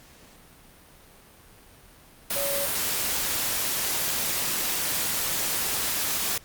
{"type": "tone in noise", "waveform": "sine", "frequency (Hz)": 562, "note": "C#5", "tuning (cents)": 24, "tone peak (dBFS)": -29, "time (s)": [2.36, 2.66], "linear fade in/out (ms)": 5, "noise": "white", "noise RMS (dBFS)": -27, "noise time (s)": [2.3, 6.38], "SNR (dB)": -5, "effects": ["pink hiss -52 dBFS RMS until 6.44 s", "Opus 48 kbps"]}